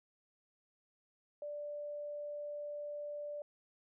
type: tone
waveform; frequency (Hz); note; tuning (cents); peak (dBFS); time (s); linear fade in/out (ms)
sine; 587.3; D5; 0; -40; 1.42-3.42; 2
effects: none